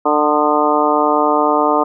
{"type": "harmonic tone with a mistuned harmonic", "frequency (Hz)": 149.2, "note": "D3", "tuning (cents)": 28, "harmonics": [2, 3, 4, 5, 6, 7, 8], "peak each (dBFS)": [-19, -19, -19, -19, -19, -19, -19], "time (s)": [0.05, 1.84], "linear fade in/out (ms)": 10, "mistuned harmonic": 8, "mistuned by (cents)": 44, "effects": []}